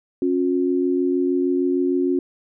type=tone pair together; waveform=sine; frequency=273.4 / 359.9 Hz; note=C#4 / F#4; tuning=-24 / -48 cents; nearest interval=perfect fourth; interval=476 cents; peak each=-20 dBFS; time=0.22-2.19 s; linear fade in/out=2 ms; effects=none